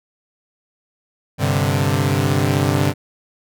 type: chord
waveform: sawtooth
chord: G suspended fourth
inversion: none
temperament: equal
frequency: 98 / 130.81 / 146.83 Hz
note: G2 / C3 / D3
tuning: 0 / 0 / 0 cents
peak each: -16 dBFS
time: 1.38-2.94 s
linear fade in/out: 50 ms
effects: none